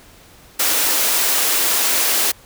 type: high-pass noise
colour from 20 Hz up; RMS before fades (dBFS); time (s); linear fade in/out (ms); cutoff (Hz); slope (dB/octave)
white; -17; 0.59-2.32; 10; 270; 24
effects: pink hiss -46 dBFS RMS until 2.45 s